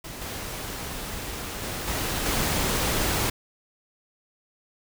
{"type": "noise with level steps", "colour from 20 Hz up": "pink", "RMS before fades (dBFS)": [-38, -34, -32, -28, -25], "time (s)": [0.04, 3.3], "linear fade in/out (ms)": 5, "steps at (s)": [0.21, 1.62, 1.87, 2.25], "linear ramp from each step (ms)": 10, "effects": []}